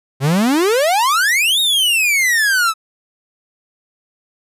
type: exponential two-way sweep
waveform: 45% pulse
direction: up then down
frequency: 128.3 to 3794 to 1278 Hz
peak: -12 dBFS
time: 0.2-2.74 s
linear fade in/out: 50 ms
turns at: 1.6 s
effects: resampled to 32000 Hz